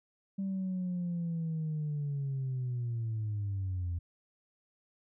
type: linear sweep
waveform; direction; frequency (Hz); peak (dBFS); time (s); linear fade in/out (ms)
sine; down; 196 to 84.6; -30; 0.38-3.99; 10
effects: tanh soft clip ceiling -29 dBFS